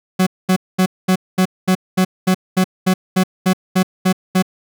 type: tone bursts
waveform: 40% pulse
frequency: 185.9 Hz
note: F#3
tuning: 8 cents sharp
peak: -10 dBFS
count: 15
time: 0.19-4.425 s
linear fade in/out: 10 ms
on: 77 ms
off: 220 ms
effects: none